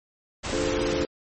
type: noise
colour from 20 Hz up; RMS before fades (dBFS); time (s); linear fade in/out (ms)
pink; -30; 0.43-1.05; 20
type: chord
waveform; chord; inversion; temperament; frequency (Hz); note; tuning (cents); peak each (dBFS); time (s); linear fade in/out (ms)
triangle; D minor seventh; none; equal; 293.7 / 349.2 / 440 / 523.3; D4 / F4 / A4 / C5; 0 / 0 / 0 / 0; -28; 0.53-1.05; 0
effects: MP3 32 kbps